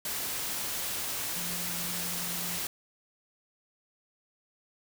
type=tone in noise; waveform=sine; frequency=174.61 Hz; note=F3; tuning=in tune; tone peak=-42 dBFS; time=1.36-2.58 s; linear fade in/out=2 ms; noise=white; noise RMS=-34 dBFS; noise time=0.05-2.67 s; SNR=-11 dB; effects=none